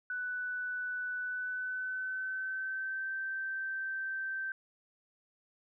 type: tone with pitch glide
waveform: sine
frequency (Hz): 1490 to 1556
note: F#6 to G6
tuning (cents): +12 to -13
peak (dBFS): -34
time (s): 0.1-4.52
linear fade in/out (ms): 2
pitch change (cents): +75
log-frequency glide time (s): 1.2-3.12
effects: none